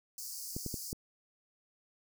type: high-pass noise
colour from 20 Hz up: pink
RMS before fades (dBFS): -43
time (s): 0.18-0.93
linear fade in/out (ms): 2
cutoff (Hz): 4600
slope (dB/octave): 96
type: clicks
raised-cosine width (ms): 3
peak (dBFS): -25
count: 4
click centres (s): 0.565 / 0.663 / 0.742 / 0.929
effects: none